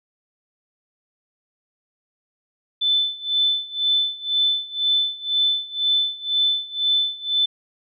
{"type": "tone with tremolo", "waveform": "sine", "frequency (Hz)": 3518, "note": "A7", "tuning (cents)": -1, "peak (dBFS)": -15, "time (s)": [2.81, 7.46], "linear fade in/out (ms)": 10, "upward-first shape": "sine", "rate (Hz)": 2, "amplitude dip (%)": 90, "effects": []}